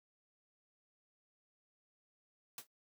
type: noise with exponential decay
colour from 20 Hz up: white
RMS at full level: -41 dBFS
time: 2.58-2.67 s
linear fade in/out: 2 ms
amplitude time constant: 19 ms
effects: noise-tail reverb RT60 0.1 s tail -24 dB re dry + high-pass 150 Hz 12 dB/octave